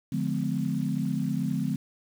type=chord; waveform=sine; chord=D diminished seventh; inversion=none; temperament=just; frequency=146.83 / 176.2 / 211.4 / 253.7 Hz; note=D3 / F3 / Ab3 / Cb4; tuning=0 / +16 / +31 / +47 cents; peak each=-31 dBFS; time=0.12-1.76 s; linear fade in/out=5 ms; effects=8-bit